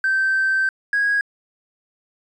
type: tone pair in turn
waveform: triangle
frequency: 1554 / 1648.9 Hz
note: G6 / G#6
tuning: -16 / -13 cents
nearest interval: minor second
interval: 103 cents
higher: second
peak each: -13 dBFS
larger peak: neither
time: 0.04-0.69 / 0.93-1.21 s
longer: first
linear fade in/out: 2 ms
effects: tanh soft clip ceiling -13 dBFS + resampled to 22050 Hz